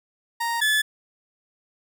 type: tone pair in turn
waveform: 30% pulse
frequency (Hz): 932.3 / 1726.7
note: A#5 / A6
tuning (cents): 0 / -33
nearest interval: major seventh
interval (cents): 1067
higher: second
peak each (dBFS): -21 / -16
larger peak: second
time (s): 0.4-0.61 / 0.61-0.82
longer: neither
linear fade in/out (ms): 10
effects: none